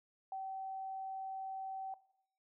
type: tone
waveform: sine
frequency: 768 Hz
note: G5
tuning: 36 cents flat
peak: -39 dBFS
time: 0.32-1.94 s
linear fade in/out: 2 ms
effects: noise-tail reverb RT60 0.7 s tail -19 dB re dry